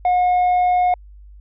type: tone with tanh clipping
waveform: sine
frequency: 722 Hz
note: F#5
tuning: 43 cents flat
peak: -14 dBFS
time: 0.05-0.94 s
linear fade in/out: 2 ms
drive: 3 dB
effects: added 50 Hz sine -39 dBFS peak until 1.4 s